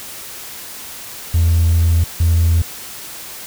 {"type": "tone bursts at uneven times", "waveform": "triangle", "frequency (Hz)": 83.4, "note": "E2", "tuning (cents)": 21, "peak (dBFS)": -7, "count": 2, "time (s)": [[1.34, 2.04], [2.2, 2.62]], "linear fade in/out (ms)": 5, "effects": ["tanh soft clip ceiling -6 dBFS", "white hiss -32 dBFS RMS until 3.46 s"]}